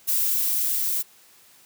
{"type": "noise with level ramp", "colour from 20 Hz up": "violet", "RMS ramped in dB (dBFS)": [-22, -25], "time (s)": [0.07, 1.03], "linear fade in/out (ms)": 20, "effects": ["white hiss -54 dBFS RMS until 1.65 s", "high-pass 100 Hz 12 dB/octave"]}